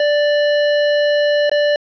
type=tone with dropouts; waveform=square; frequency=587.3 Hz; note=D5; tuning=in tune; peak=-13 dBFS; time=0-1.76 s; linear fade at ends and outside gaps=2 ms; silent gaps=1.496-1.515 s; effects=resampled to 11025 Hz + 8-bit